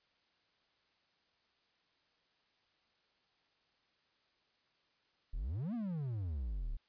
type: exponential two-way sweep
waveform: triangle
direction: up then down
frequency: 32.52 to 248.4 to 32.52 Hz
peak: -34 dBFS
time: 5.33-6.77 s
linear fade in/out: 10 ms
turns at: 5.74 s
effects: white hiss -75 dBFS RMS until 6.88 s + resampled to 11025 Hz